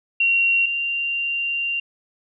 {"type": "tone pair in turn", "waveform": "sine", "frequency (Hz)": [2748, 2774], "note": ["F7", "F7"], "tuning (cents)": [-29, -12], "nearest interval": "unison", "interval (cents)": 17, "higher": "second", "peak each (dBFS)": [-15, -21], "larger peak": "first", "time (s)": [[0.2, 0.66], [0.66, 1.8]], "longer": "second", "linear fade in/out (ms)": 5, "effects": []}